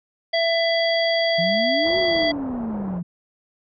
harmonic tone, 666 Hz, E5, 18 cents sharp, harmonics 1 / 3 / 5 / 7, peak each -19 / -24 / -26 / -27 dBFS, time 0.33-2.32 s, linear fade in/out 10 ms
sine exponential two-way sweep, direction up then down, 164.6 to 377.8 to 170.6 Hz, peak -24 dBFS, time 1.38-3.03 s, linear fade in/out 10 ms, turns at 1.98 s
white low-pass noise, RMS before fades -35 dBFS, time 1.82-3.02 s, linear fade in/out 50 ms, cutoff 910 Hz, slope 24 dB/octave
effects MP3 96 kbps

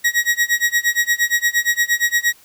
40% pulse tone with tremolo, 1900 Hz, A#6, 33 cents sharp, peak -11 dBFS, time 0.04-2.33 s, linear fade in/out 10 ms, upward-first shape sine, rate 8.6 Hz, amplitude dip 95%, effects white hiss -50 dBFS RMS until 2.44 s

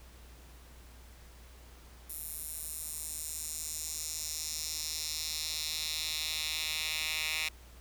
10% pulse tone with high-pass filter sweep, 156.3 Hz, D#3, 8 cents sharp, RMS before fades -37 dBFS, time 2.09-7.49 s, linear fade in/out 10 ms, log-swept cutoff 11000 to 2600 Hz, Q 1.9, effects added 60 Hz sine -52 dBFS peak until 7.8 s + pink hiss -58 dBFS RMS until 7.8 s

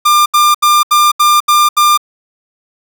45% pulse tone bursts, 1197 Hz, D6, 33 cents sharp, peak -6 dBFS, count 7, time 0.05-1.976 s, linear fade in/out 10 ms, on 210 ms, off 76 ms, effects none

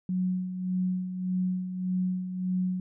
sine tone with tremolo, 183.7 Hz, F#3, 12 cents flat, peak -24 dBFS, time 0.09-2.8 s, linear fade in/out 2 ms, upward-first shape sine, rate 1.7 Hz, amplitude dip 60%, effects none

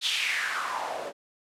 white noise with band-pass filter sweep, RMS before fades -30 dBFS, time 0.01-1.13 s, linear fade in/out 50 ms, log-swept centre 3700 to 490 Hz, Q 3.8, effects low-pass 12000 Hz 12 dB/octave

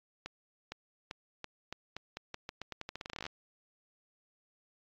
accelerating click train, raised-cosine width 0.2 ms, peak -22 dBFS, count 25, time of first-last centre 0.26-3.265 s, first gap 460 ms, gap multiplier 0.85, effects low-pass 5000 Hz 12 dB/octave + AAC 48 kbps

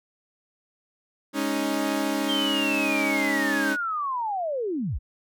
sawtooth chord, Ab suspended fourth, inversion none, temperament equal, 207.7 / 277.2 / 311.1 Hz, Ab3 / Db4 / Eb4, 0 / 0 / 0 cents, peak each -28 / -23 / -24 dBFS, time 1.33-3.77 s, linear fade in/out 50 ms
sine linear sweep, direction down, 3183 to 34 Hz, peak -25 dBFS, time 2.28-4.99 s, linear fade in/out 20 ms
effects none

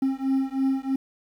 triangle beating tone pair, 266.2 / 269.3 Hz, C4 / C#4, +30 / -50 cents, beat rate 3.1 Hz, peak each -23 dBFS, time 0.02-0.96 s, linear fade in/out 5 ms, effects 9-bit

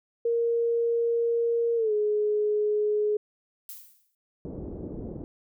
sine tone with pitch glide, 466.7 to 420.6 Hz, A#4 to G#4, +2 to +22 cents, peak -22 dBFS, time 0.25-3.17 s, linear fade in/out 5 ms, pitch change -180 cents, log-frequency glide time 1.76-1.93 s
violet noise with exponential decay, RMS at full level -38 dBFS, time 3.69-4.15 s, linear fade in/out 1 ms, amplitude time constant 100 ms
white low-pass noise, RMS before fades -37 dBFS, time 4.45-5.24 s, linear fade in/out 0 ms, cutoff 420 Hz, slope 24 dB/octave
effects none

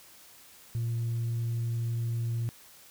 sine tone, 116.54 Hz, A#2, in tune, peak -26 dBFS, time 0.75-2.49 s, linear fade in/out 0 ms, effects tanh soft clip ceiling -26 dBFS + white hiss -54 dBFS RMS until 2.9 s

